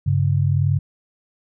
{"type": "tone pair together", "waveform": "sine", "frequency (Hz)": [98.78, 139.8], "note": ["G2", "C#3"], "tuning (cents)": [14, 15], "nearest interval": "tritone", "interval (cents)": 601, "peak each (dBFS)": -18, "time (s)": [0.06, 0.79], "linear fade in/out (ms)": 10, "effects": []}